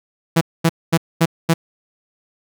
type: tone bursts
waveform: sawtooth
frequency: 165.1 Hz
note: E3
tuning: 3 cents sharp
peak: -7 dBFS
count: 5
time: 0.36-1.54 s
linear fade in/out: 10 ms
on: 52 ms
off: 230 ms
effects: none